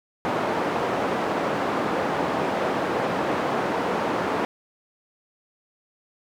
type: band-pass noise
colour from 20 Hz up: white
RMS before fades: -25 dBFS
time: 0.25-4.45 s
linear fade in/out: 0 ms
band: 190 to 870 Hz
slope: 12 dB/octave
effects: none